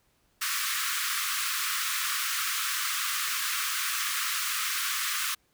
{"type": "high-pass noise", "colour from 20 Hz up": "pink", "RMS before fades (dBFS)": -30, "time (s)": [0.41, 5.35], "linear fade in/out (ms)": 10, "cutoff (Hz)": 1100, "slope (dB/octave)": 96, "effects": ["pink hiss -69 dBFS RMS until 5.53 s"]}